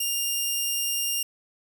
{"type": "tone", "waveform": "10% pulse", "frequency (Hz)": 2810, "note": "F7", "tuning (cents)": 10, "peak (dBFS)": -16, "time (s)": [0, 1.23], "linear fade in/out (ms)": 5, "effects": []}